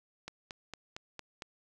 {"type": "click train", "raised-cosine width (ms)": 0.2, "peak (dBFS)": -24, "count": 6, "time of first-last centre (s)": [0.28, 1.422], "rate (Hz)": 4.38, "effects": []}